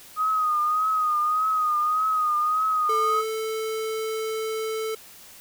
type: tone with vibrato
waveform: sine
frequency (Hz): 1244.5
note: D#6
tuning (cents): 0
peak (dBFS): -20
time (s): 0.16-3.24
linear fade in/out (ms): 50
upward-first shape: triangle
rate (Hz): 1.7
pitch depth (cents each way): 60
type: tone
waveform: square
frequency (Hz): 440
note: A4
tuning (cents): 0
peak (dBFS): -27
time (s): 2.89-4.95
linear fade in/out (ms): 5
effects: white hiss -47 dBFS RMS until 5.4 s